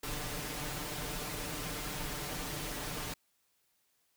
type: noise with comb filter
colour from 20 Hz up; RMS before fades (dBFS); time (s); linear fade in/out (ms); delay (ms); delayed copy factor
pink; -39; 0.03-3.14; 5; 6.7; +0.7
effects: white hiss -75 dBFS RMS until 4.16 s